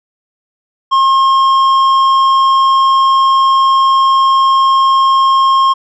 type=tone with tanh clipping; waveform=triangle; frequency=1072 Hz; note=C6; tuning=42 cents sharp; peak=-8 dBFS; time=0.91-5.74 s; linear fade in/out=20 ms; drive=12 dB; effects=none